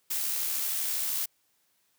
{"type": "noise with amplitude modulation", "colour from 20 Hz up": "blue", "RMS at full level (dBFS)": -29, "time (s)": [0.1, 1.26], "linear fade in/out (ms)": 10, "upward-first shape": "sine", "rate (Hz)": 73, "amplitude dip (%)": 30, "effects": ["white hiss -71 dBFS RMS until 1.98 s", "high-pass 80 Hz 12 dB/octave"]}